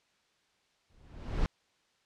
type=noise with exponential growth; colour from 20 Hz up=brown; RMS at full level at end=-26 dBFS; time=0.9-1.46 s; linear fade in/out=0 ms; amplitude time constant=120 ms; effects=white hiss -71 dBFS RMS until 2.05 s + low-pass 5000 Hz 12 dB/octave